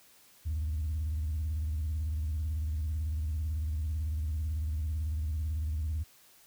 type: tone with vibrato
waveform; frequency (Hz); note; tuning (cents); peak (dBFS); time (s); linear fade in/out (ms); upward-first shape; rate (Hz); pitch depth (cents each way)
sine; 77.3; D#2; -11; -28; 0.45-6.04; 20; square; 18; 110
effects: tanh soft clip ceiling -27 dBFS + white hiss -60 dBFS RMS until 6.46 s